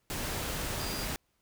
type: tone in noise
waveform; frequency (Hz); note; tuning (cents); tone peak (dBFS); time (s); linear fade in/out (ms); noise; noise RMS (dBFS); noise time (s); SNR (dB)
sine; 4796; D8; +36; -41; 0.8-1.05; 0; pink; -35; 0.1-1.16; -9
effects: pink hiss -75 dBFS RMS until 1.41 s